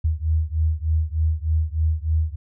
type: beating tone pair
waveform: sine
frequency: 77.78 / 81.08 Hz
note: D#2 / E2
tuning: 0 / -28 cents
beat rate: 3.3 Hz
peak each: -21 / -22 dBFS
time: 0.04-2.36 s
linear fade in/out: 10 ms
effects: none